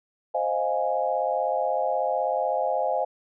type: chord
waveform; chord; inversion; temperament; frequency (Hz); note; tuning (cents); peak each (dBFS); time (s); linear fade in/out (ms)
sine; F minor seventh; second; equal; 523.3 / 622.3 / 698.5 / 830.6; C5 / Eb5 / F5 / Ab5; 0 / 0 / 0 / 0; -28; 0.34-3.05; 10
effects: none

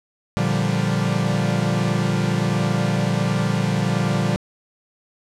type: chord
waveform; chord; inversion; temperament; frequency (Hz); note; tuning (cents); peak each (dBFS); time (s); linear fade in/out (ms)
45% pulse; G minor seventh; first; equal; 116.54 / 146.83 / 174.61 / 196; Bb2 / D3 / F3 / G3; 0 / 0 / 0 / 0; -24; 0.37-4.36; 0
effects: low-pass 8000 Hz 12 dB/octave

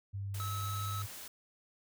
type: tone with pitch glide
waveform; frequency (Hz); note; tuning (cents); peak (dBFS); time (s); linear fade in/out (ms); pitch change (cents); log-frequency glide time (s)
sine; 99 to 101.14; G2 to G#2; +18 to -45; -36; 0.13-1.07; 20; +37; 0.33-0.84
type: noise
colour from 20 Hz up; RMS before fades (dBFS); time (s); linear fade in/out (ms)
white; -47; 0.34-1.28; 5
type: tone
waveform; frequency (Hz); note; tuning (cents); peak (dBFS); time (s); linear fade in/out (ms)
square; 1295; E6; -31; -40; 0.4-1.02; 0
effects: none

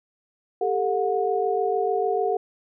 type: tone cluster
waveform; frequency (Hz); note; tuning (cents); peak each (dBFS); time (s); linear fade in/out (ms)
sine; 398.3 / 445 / 726; G4 / A4 / F#5; +28 / +20 / -33; -25; 0.61-2.37; 5
effects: none

